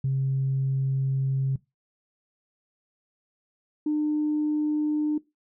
sine tone pair in turn, 134.4 / 301.7 Hz, C3 / D4, +47 / +47 cents, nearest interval octave + major second, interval 1400 cents, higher second, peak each -21 / -21 dBFS, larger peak neither, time 0.04-1.56 / 3.86-5.18 s, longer first, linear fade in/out 5 ms, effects noise-tail reverb RT60 0.2 s tail -20 dB re dry + tanh soft clip ceiling -18 dBFS

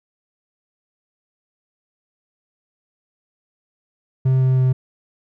triangle tone with pitch steps, 130.81 / 129.98 / 129.16 Hz, C3 / C3 / C3, 0 / -11 / -22 cents, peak -11 dBFS, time 4.25-4.73 s, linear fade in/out 10 ms, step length 160 ms, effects none

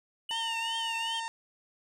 triangle tone with vibrato, 2916 Hz, F#7, 26 cents flat, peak -31 dBFS, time 0.29-1.2 s, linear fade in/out 5 ms, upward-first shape triangle, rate 2.6 Hz, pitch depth 160 cents each way
harmonic tone, 911 Hz, A#5, 40 cents flat, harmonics 1 / 2 / 3 / 4 / 5 / 6 / 7 / 8 / 9 / 10, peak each -35 / -41 / -45 / -47 / -49 / -51 / -52 / -53 / -54 / -55 dBFS, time 0.31-1.28 s, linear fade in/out 0 ms
effects none

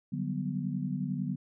sine chord, G major seventh, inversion second, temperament equal, 146.83 / 185 / 196 / 246.9 Hz, D3 / F#3 / G3 / B3, 0 / 0 / 0 / 0 cents, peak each -35 / -35 / -38 / -36 dBFS, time 0.12-1.36 s, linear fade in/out 10 ms, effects none

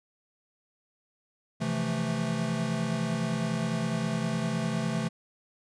square chord, F major seventh, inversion second, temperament equal, 130.81 / 164.81 / 174.61 / 220 Hz, C3 / E3 / F3 / A3, 0 / 0 / 0 / 0 cents, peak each -35 / -33 / -37 / -32 dBFS, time 1.6-5.09 s, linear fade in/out 20 ms, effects resampled to 22050 Hz

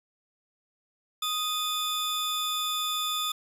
40% pulse tone pair together, 1244.5 / 3514 Hz, D#6 / A7, 0 / -3 cents, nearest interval octave + tritone, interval 1797 cents, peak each -31 / -28 dBFS, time 1.22-3.32 s, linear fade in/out 5 ms, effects none

